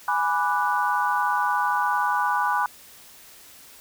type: chord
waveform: sine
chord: G# half-diminished seventh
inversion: none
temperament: equal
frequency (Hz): 830.6 / 987.8 / 1174.7 / 1480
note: G#5 / B5 / D6 / F#6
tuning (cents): 0 / 0 / 0 / 0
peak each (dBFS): -26 / -24 / -27 / -27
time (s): 0.08-2.66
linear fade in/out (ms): 2
effects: white hiss -48 dBFS RMS until 3.8 s